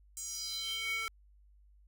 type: tone with high-pass filter sweep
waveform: square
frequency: 447.3 Hz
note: A4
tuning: 28 cents sharp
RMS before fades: -38 dBFS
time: 0.17-1.08 s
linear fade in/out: 0 ms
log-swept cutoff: 7600 to 1700 Hz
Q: 4.7
effects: added 50 Hz sine -59 dBFS peak until 1.87 s